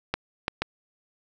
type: clicks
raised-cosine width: 0.3 ms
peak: -9 dBFS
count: 3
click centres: 0.14 / 0.481 / 0.62 s
effects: none